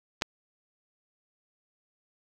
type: clicks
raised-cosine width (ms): 0.2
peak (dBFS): -29 / -8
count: 2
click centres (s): 0.213 / 0.221
effects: none